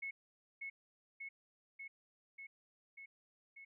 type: tone with echo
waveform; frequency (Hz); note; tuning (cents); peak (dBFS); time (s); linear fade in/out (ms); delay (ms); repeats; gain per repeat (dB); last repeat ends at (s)
sine; 2191; C#7; -21; -40; 0.02-0.11; 10; 590; 6; -2; 3.65
effects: none